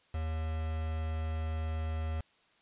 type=tone with quantisation; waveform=triangle; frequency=79.3 Hz; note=D#2; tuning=33 cents sharp; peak=-30 dBFS; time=0.14-2.21 s; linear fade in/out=5 ms; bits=7; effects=white hiss -67 dBFS RMS until 2.61 s + resampled to 8000 Hz